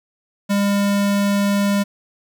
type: tone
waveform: square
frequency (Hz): 201.3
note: G3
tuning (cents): +46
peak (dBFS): -16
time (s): 0.49-1.84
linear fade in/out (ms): 20
effects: 9-bit